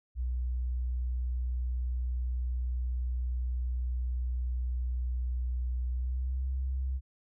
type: tone with pitch glide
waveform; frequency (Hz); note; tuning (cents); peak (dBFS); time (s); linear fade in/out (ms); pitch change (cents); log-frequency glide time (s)
sine; 61.74 to 65.3; B1 to C2; 0 to -3; -29; 0.15-7.01; 50; +97; 5.89-6.47
effects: none